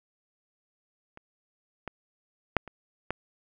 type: clicks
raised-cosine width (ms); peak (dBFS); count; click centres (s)
0.5; -30 / -20 / -6 / -27 / -14; 5; 1.174 / 1.877 / 2.567 / 2.677 / 3.106
effects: none